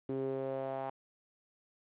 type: tone with band-pass filter sweep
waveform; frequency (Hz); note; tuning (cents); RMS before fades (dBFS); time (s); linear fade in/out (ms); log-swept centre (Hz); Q
sawtooth; 133.8; C3; +39; -37; 0.09-0.9; 5; 340 to 800; 3.7
effects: resampled to 8000 Hz + 11-bit